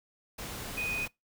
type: tone in noise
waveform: sine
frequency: 2489 Hz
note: D#7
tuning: in tune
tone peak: -31 dBFS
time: 0.77-1.06 s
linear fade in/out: 10 ms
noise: pink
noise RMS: -40 dBFS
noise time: 0.38-1.08 s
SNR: +6 dB
effects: noise-tail reverb RT60 0.2 s tail -24 dB re dry